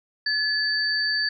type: tone pair together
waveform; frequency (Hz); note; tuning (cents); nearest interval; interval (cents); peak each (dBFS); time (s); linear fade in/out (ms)
sine; 1715 / 4579; A6 / D8; -45 / -45; octave + perfect fourth; 1700; -24; 0.26-1.29; 5
effects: none